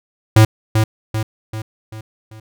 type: tone with echo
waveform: square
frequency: 109.4 Hz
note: A2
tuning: 9 cents flat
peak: -6 dBFS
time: 0.36-0.45 s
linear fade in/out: 5 ms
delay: 390 ms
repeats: 5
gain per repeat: -6 dB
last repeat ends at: 2.4 s
effects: none